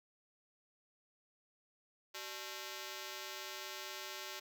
5% pulse ring-modulated tone, 487.7 Hz, B4, 22 cents flat, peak -29 dBFS, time 2.14-4.4 s, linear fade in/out 10 ms, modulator 108 Hz, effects none

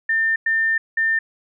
sine tone bursts at uneven times, 1800 Hz, A6, 39 cents sharp, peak -16 dBFS, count 3, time 0.09-0.36 / 0.46-0.78 / 0.97-1.19 s, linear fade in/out 5 ms, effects none

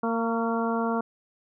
harmonic tone with a mistuned harmonic, 229.6 Hz, A#3, 26 cents flat, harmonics 1 / 2 / 3 / 4 / 5 / 6, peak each -27 / -30 / -32 / -33 / -34 / -35 dBFS, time 0.03-1.01 s, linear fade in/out 5 ms, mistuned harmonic 5, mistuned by -28 cents, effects none

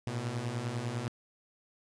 sawtooth beating tone pair, 112.6 / 122.6 Hz, A2 / B2, +40 / -12 cents, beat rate 10 Hz, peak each -34 / -31 dBFS, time 0.07-1.08 s, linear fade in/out 0 ms, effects resampled to 22050 Hz + 10-bit

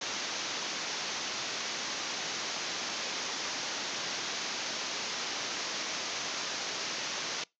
white low-pass noise, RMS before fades -36 dBFS, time 0.01-7.44 s, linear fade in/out 5 ms, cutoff 6600 Hz, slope 96 dB/octave, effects noise-tail reverb RT60 0.2 s tail -24 dB re dry + high-pass 200 Hz 12 dB/octave

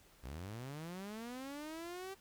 sawtooth linear sweep, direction up, 56.6 to 392 Hz, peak -40 dBFS, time 0.23-2.15 s, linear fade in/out 20 ms, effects pink hiss -65 dBFS RMS until 2.2 s

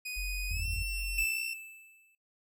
sawtooth tone with pitch glide, 2489 to 2699 Hz, D#7 to E7, 0 to +40 cents, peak -33 dBFS, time 0.05-1.54 s, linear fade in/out 10 ms, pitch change +140 cents, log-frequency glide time 0.5-0.66 s
sine tone, 46.25 Hz, F#1, in tune, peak -34 dBFS, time 0.16-1.25 s, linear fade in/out 20 ms
sine tone bursts, 81.8 Hz, E2, 13 cents flat, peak -34 dBFS, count 4, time 0.51-0.823 s, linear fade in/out 0 ms, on 61 ms, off 23 ms
square tone with exponential decay, 2637 Hz, E7, in tune, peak -27 dBFS, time 1.18-2.15 s, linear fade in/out 2 ms, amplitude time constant 210 ms
effects noise-tail reverb RT60 0.2 s tail -24 dB re dry

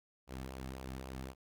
sawtooth tone with flanger, 65.41 Hz, C2, in tune, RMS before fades -45 dBFS, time 0.27-1.35 s, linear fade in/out 50 ms, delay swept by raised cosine 0.5 to 2.1 ms, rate 3.8 Hz, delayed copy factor -0.5, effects none

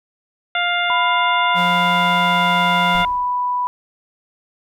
harmonic tone, 702 Hz, F5, 9 cents sharp, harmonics 1 / 2 / 3 / 4 / 5, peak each -22 / -21 / -22 / -26 / -25 dBFS, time 0.55-3.05 s, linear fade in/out 2 ms
sine tone with pitch glide, 995 to 987.6 Hz, B5 to B5, +13 to 0 cents, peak -17 dBFS, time 0.9-3.67 s, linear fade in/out 0 ms, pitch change -13 cents, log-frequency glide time 1.9-2.87 s
square tone, 176.9 Hz, F3, 23 cents sharp, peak -23 dBFS, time 1.54-3.06 s, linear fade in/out 50 ms
brown noise with exponential decay, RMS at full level -28 dBFS, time 2.94-3.5 s, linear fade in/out 5 ms, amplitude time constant 120 ms
effects none

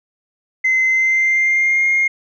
sine tone with pitch glide, 2058 to 2132 Hz, C7 to C7, -29 to +32 cents, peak -11 dBFS, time 0.64-2.08 s, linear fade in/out 10 ms, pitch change +61 cents, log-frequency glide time 0.84-1.87 s, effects tanh soft clip ceiling -9 dBFS

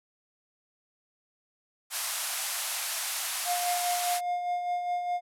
white band-pass noise, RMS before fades -33 dBFS, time 1.9-4.21 s, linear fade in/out 50 ms, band 630 to 13000 Hz, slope 48 dB/octave
triangle tone with tremolo, 710 Hz, F5, 28 cents sharp, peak -24 dBFS, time 3.45-5.21 s, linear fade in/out 50 ms, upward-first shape sine, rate 4.9 Hz, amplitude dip 45%
effects none

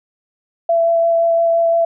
sine tone with vibrato, 670 Hz, E5, 28 cents sharp, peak -11 dBFS, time 0.69-1.85 s, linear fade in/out 5 ms, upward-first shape sine, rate 5.8 Hz, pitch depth 9 cents each way, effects none

